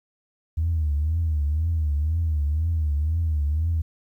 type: tone with vibrato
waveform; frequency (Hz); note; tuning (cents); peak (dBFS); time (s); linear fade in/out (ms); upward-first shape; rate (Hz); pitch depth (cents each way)
sine; 77.78; D#2; 0; -19; 0.57-3.82; 10; triangle; 2; 150
effects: tanh soft clip ceiling -16 dBFS + 10-bit